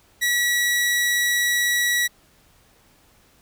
sawtooth tone, 1934 Hz, B6, 37 cents flat, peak -15 dBFS, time 0.21-2.08 s, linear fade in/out 20 ms, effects pink hiss -57 dBFS RMS until 3.41 s

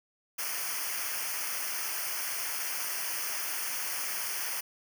white noise with comb filter, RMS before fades -34 dBFS, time 0.38-4.61 s, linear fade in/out 10 ms, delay 0.26 ms, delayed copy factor -1, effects none

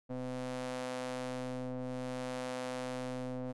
sawtooth ring-modulated tone, 127.1 Hz, C3, 50 cents flat, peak -30 dBFS, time 0.09-3.53 s, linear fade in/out 20 ms, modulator 381 Hz, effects resampled to 24000 Hz

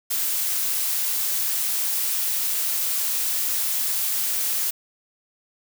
blue noise, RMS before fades -24 dBFS, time 0.1-4.71 s, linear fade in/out 10 ms, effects none

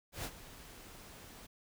pink noise with ADSR envelope, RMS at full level -39 dBFS, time 0.12-1.47 s, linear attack 120 ms, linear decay 61 ms, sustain -14 dB, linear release 14 ms, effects none

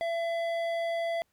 sine tone with hard clipping, 672 Hz, E5, 33 cents sharp, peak -30 dBFS, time 0.01-1.22 s, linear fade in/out 0 ms, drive 10 dB, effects pink hiss -74 dBFS RMS until 1.32 s

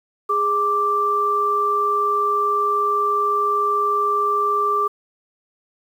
sine tone pair together, 413.2 / 1174.7 Hz, G#4 / D6, -9 / 0 cents, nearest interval octave + tritone, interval 1809 cents, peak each -24 / -17 dBFS, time 0.29-4.88 s, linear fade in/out 10 ms, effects 8-bit

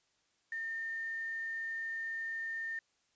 sine tone with quantisation, 1814 Hz, A#6, 48 cents flat, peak -36 dBFS, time 0.52-2.79 s, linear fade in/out 2 ms, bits 10, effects white hiss -75 dBFS RMS until 3.15 s + resampled to 16000 Hz

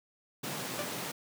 pink high-pass noise, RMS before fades -38 dBFS, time 0.43-1.12 s, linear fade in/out 10 ms, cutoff 120 Hz, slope 48 dB/octave
sawtooth tone with exponential decay, 587.3 Hz, D5, in tune, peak -29 dBFS, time 0.79-0.95 s, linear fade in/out 0 ms, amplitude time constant 34 ms
effects none

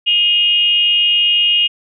sine tone with frequency modulation, 2852 Hz, F7, 36 cents sharp, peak -10 dBFS, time 0.06-1.68 s, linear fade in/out 20 ms, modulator 370 Hz, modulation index 0.48, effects none

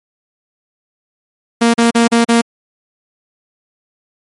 sawtooth tone bursts, 233.1 Hz, A#3, in tune, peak -4 dBFS, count 5, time 1.61-2.416 s, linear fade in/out 10 ms, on 130 ms, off 39 ms, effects MP3 48 kbps

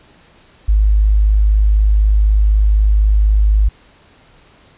sine tone, 52 Hz, G#1, 3 cents sharp, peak -8 dBFS, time 0.68-3.69 s, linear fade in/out 10 ms, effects pink hiss -48 dBFS RMS until 4.77 s + resampled to 8000 Hz

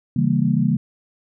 sine chord, C# diminished seventh, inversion none, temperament equal with one note detuned, 138.59 / 164.81 / 199.19 / 233.1 Hz, C#3 / E3 / G3 / Bb3, 0 / 0 / +28 / 0 cents, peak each -21 dBFS, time 0.16-0.77 s, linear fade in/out 5 ms, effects none

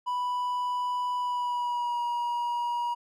triangle tone with pitch glide, 987.8 to 956.9 Hz, B5 to A#5, 0 to +45 cents, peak -25 dBFS, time 0.06-2.95 s, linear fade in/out 20 ms, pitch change -55 cents, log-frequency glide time 1.18-2.01 s, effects none

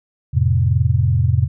sine chord, F major, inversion none, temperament equal, 87.31 / 110 / 130.81 Hz, F2 / A2 / C3, 0 / 0 / 0 cents, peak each -17 dBFS, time 0.33-1.48 s, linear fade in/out 20 ms, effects none

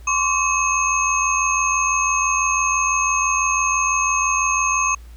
sine tone cluster, 1055 / 1141 / 2569 / 6430 Hz, C6 / C#6 / E7 / G8, +14 / +50 / -45 / +43 cents, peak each -22 dBFS, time 0.07-4.95 s, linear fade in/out 5 ms, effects added 58 Hz sine -37 dBFS peak until 5.16 s + pink hiss -53 dBFS RMS until 5.16 s

